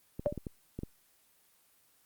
clicks, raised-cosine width 3 ms, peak -25 dBFS, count 7, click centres 0.195 / 0.268 / 0.325 / 0.377 / 0.468 / 0.79 / 0.834 s
sine tone with exponential decay, 587.3 Hz, D5, in tune, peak -22 dBFS, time 0.26-0.36 s, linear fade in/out 0 ms, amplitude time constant 21 ms
effects white hiss -67 dBFS RMS until 2.05 s + Opus 24 kbps

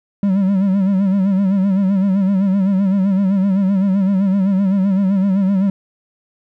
triangle tone with vibrato, 193.9 Hz, G3, 19 cents flat, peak -10 dBFS, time 0.23-5.7 s, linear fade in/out 2 ms, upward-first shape sine, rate 7.8 Hz, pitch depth 77 cents each way, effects none

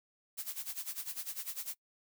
blue noise with tremolo, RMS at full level -38 dBFS, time 0.37-1.75 s, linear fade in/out 20 ms, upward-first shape sine, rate 10 Hz, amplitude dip 85%, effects noise-tail reverb RT60 0.1 s tail -24 dB re dry

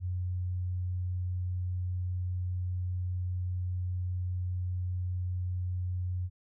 sine tone, 90.5 Hz, F#2, 38 cents flat, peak -30 dBFS, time 0-6.3 s, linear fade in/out 50 ms, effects none

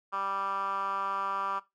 10% pulse tone with band-pass filter, 196 Hz, G3, in tune, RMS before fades -32 dBFS, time 0.12-1.6 s, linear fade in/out 20 ms, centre 1200 Hz, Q 4.9, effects noise-tail reverb RT60 0.2 s tail -17 dB re dry + MP3 64 kbps

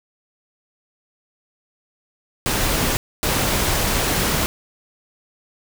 pink noise bursts at uneven times, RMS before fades -20 dBFS, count 2, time 2.46-2.97 / 3.23-4.46 s, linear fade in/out 0 ms, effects none

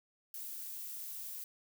violet noise, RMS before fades -44 dBFS, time 0.34-1.44 s, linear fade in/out 2 ms, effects none

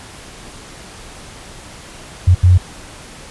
sine tone bursts at uneven times, 90.5 Hz, F#2, 38 cents flat, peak -5 dBFS, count 2, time 2.27-2.35 / 2.43-2.58 s, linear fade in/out 10 ms, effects pink hiss -36 dBFS RMS until 3.3 s + resampled to 24000 Hz

